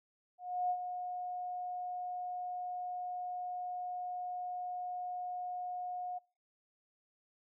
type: tone with ADSR envelope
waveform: sine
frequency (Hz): 722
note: F#5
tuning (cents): -43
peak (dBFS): -29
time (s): 0.38-6.19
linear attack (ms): 320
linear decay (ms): 66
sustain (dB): -8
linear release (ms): 15
effects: noise-tail reverb RT60 0.4 s tail -26 dB re dry